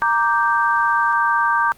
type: chord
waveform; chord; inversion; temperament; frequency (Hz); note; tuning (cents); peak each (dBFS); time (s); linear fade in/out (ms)
sine; G minor; first; equal; 932.3 / 1174.7 / 1568; Bb5 / D6 / G6; 0 / 0 / 0; -19; 0.02-1.72; 0
effects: pink hiss -49 dBFS RMS until 1.77 s + Opus 48 kbps